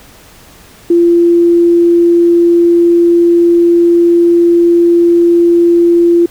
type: tone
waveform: sine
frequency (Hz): 342.9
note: F4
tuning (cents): -32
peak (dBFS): -4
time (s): 0.9-6.26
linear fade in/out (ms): 5
effects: pink hiss -39 dBFS RMS until 6.3 s